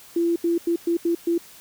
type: tone bursts at uneven times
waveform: sine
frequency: 339.3 Hz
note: F4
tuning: 50 cents flat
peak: -18 dBFS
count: 6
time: 0.16-0.36 / 0.44-0.58 / 0.67-0.76 / 0.87-0.97 / 1.05-1.15 / 1.27-1.38 s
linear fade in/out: 5 ms
effects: white hiss -47 dBFS RMS until 1.6 s

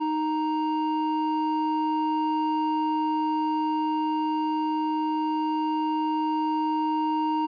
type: tone pair together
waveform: triangle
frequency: 310.7 / 932.3 Hz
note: D#4 / A#5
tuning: -2 / 0 cents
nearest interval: octave + perfect fifth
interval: 1902 cents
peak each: -24 dBFS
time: 0-7.47 s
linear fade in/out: 20 ms
effects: resampled to 11025 Hz

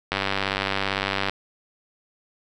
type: click train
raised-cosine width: 0.3 ms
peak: -7 dBFS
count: 116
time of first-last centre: 0.12-1.296 s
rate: 97.8 Hz
effects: none

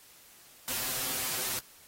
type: noise with comb filter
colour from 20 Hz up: white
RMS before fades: -33 dBFS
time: 0.68-1.59 s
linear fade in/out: 0 ms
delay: 7.8 ms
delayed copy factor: +0.85
effects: white hiss -56 dBFS RMS until 1.87 s + AAC 48 kbps

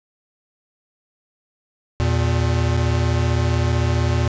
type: tone pair together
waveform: square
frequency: 82.41 / 118.1 Hz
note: E2 / A#2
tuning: 0 / +23 cents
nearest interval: tritone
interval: 623 cents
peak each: -20 dBFS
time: 2-4.28 s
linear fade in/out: 0 ms
effects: resampled to 16000 Hz + 9-bit

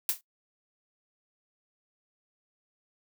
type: noise with exponential decay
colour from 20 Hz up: blue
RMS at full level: -23 dBFS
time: 0.09-0.21 s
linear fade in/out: 1 ms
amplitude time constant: 25 ms
effects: noise-tail reverb RT60 0.1 s tail -17 dB re dry

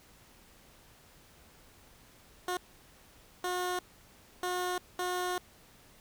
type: tone bursts at uneven times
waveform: 15% pulse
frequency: 360.9 Hz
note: F#4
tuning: 43 cents flat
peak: -25 dBFS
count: 4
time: 2.48-2.57 / 3.44-3.79 / 4.43-4.78 / 4.99-5.38 s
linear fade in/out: 2 ms
effects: pink hiss -59 dBFS RMS until 6 s

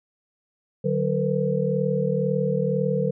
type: tone cluster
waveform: sine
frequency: 148.9 / 186.9 / 459 / 501 Hz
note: D3 / F#3 / A#4 / B4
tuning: +24 / +18 / -27 / +25 cents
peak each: -26 dBFS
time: 0.84-3.11 s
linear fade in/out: 10 ms
effects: none

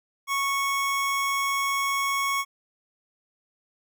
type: tone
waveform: 25% pulse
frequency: 1105 Hz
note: C#6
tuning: 6 cents flat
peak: -20 dBFS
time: 0.27-2.45 s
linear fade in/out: 50 ms
effects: none

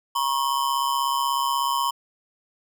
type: ring-modulated tone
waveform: square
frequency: 1022 Hz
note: C6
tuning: 41 cents flat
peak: -19 dBFS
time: 0.15-1.91 s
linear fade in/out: 10 ms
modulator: 68.2 Hz
effects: none

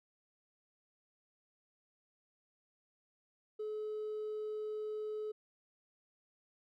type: tone with hard clipping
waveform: triangle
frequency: 427.8 Hz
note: A4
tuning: 49 cents flat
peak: -37 dBFS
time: 3.59-5.32 s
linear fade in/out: 10 ms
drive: 2 dB
effects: none

